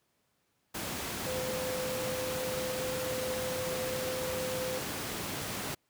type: tone in noise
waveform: sine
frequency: 512 Hz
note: C5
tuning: 38 cents flat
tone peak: -34 dBFS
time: 1.26-4.79 s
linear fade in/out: 10 ms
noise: pink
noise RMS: -36 dBFS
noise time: 0.74-5.75 s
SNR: -1 dB
effects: pink hiss -75 dBFS RMS until 5.89 s + high-pass 100 Hz 12 dB/octave